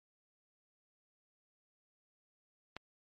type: click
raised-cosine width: 0.3 ms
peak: -26 dBFS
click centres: 2.766 s
effects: MP3 48 kbps